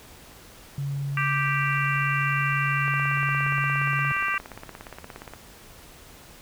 sine tone, 140 Hz, C#3, 18 cents sharp, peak -26 dBFS, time 0.78-4.12 s, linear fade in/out 2 ms
harmonic tone, 392 Hz, G4, in tune, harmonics 3 / 4 / 5 / 6 / 7, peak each -28 / -29 / -30 / -31 / -31 dBFS, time 1.17-4.38 s, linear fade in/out 2 ms
click train, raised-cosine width 0.5 ms, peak -23 dBFS, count 43, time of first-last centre 2.88-5.336 s, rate 17.1 Hz
effects pink hiss -48 dBFS RMS until 6.41 s

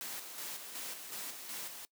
white noise with tremolo, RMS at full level -42 dBFS, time 0.01-1.85 s, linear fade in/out 0 ms, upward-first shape square, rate 2.7 Hz, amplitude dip 45%, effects noise-tail reverb RT60 0.1 s tail -21 dB re dry + high-pass 200 Hz 12 dB/octave

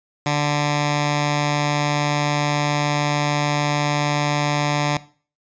10% pulse tone with notch filter, 146.83 Hz, D3, in tune, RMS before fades -20 dBFS, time 0.26-4.97 s, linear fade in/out 2 ms, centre 400 Hz, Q 1.1, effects noise-tail reverb RT60 0.4 s tail -18 dB re dry + resampled to 16000 Hz

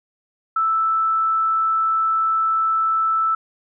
sine tone, 1318.5 Hz, E6, in tune, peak -16 dBFS, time 0.56-3.35 s, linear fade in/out 5 ms, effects none

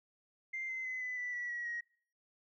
sine tone with pitch steps, 2093 / 2063 / 2033 / 2004 / 1975.5 / 1947.2 / 1919.3 / 1891.8 Hz, C7 / C7 / B6 / B6 / B6 / B6 / B6 / A#6, 0 / -25 / +50 / +25 / 0 / -25 / -50 / +25 cents, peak -36 dBFS, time 0.53-1.81 s, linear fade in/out 10 ms, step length 160 ms, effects noise-tail reverb RT60 0.5 s tail -24 dB re dry + tanh soft clip ceiling -32 dBFS

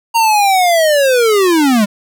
square linear sweep, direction down, 932.3 to 196 Hz, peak -9 dBFS, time 0.14-1.86 s, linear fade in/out 20 ms, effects none

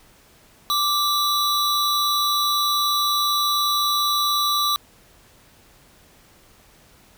square tone pair together, 1174.7 / 3932 Hz, D6 / B7, 0 / -8 cents, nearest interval octave + major sixth, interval 2092 cents, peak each -22 dBFS, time 0.7-4.76 s, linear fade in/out 0 ms, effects pink hiss -53 dBFS RMS until 7.17 s

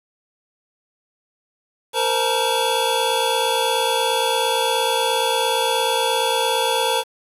square tone cluster, 460.9 / 518 / 873 / 942 / 3404 Hz, A#4 / C5 / A5 / A#5 / G#7, -20 / -17 / -14 / +18 / +42 cents, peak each -25 dBFS, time 1.93-7.04 s, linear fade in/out 50 ms, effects resampled to 32000 Hz + 7-bit

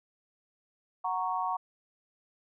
sine chord, F# major, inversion none, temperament equal, 740 / 932.3 / 1108.7 Hz, F#5 / A#5 / C#6, 0 / 0 / 0 cents, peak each -33 dBFS, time 1.04-1.57 s, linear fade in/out 10 ms, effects none

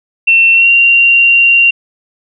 sine tone with pitch glide, 2700 to 2763 Hz, E7 to F7, +41 to -19 cents, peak -4 dBFS, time 0.27-1.71 s, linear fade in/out 10 ms, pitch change +40 cents, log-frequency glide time 0.53-0.7 s, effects none

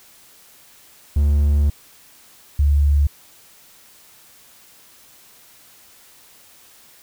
triangle / sine tone pair in turn, 72.6 / 71.93 Hz, D2 / D2, -19 / -35 cents, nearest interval unison, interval 16 cents, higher first, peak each -11 / -12 dBFS, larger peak first, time 1.16-1.7 / 2.59-3.07 s, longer first, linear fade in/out 5 ms, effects white hiss -49 dBFS RMS until 7.02 s

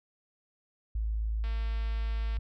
sine tone, 54.2 Hz, A1, 25 cents flat, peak -28 dBFS, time 0.95-2.39 s, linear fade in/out 5 ms
click train, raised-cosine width 0.3 ms, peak -33 dBFS, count 212, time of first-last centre 1.44-2.37 s, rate 227 Hz
effects none

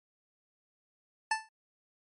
25% pulse tone with exponential decay, 880 Hz, A5, in tune, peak -20 dBFS, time 1.31-1.49 s, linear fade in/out 5 ms, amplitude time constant 37 ms, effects MP3 48 kbps

